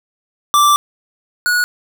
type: tone pair in turn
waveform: square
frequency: 1172 / 1459.2 Hz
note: D6 / F#6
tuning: -4 / -24 cents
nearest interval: major third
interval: 380 cents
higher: second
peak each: -9 / -13 dBFS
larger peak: first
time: 0.54-0.76 / 1.46-1.64 s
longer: first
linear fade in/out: 0 ms
effects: none